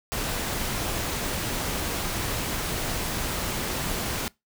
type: noise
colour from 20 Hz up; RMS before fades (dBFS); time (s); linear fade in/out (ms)
pink; -29; 0.12-4.28; 0
effects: noise-tail reverb RT60 0.2 s tail -23 dB re dry